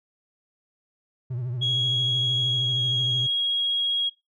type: tone with vibrato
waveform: triangle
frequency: 123.47 Hz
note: B2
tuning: in tune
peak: -25 dBFS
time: 1.3-3.27 s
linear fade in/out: 10 ms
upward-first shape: triangle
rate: 13 Hz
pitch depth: 120 cents each way
type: tone with pitch glide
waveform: sine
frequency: 3316 to 3295 Hz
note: G#7 to G#7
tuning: -3 to -14 cents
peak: -21 dBFS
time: 1.61-4.1 s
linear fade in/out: 20 ms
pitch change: -11 cents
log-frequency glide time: 2.44-2.97 s
effects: noise-tail reverb RT60 0.2 s tail -20 dB re dry + tanh soft clip ceiling -14 dBFS